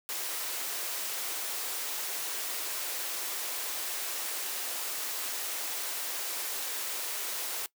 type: high-pass noise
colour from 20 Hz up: white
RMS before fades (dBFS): -35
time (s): 0.09-7.66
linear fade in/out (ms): 0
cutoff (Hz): 330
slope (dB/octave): 24
effects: noise-tail reverb RT60 0.1 s tail -20 dB re dry